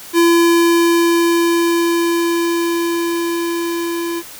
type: tone with level ramp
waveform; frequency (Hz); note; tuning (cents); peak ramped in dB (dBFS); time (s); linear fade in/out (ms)
square; 339; E4; +49; -9 to -20; 0.13-4.23; 50
effects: white hiss -35 dBFS RMS until 4.39 s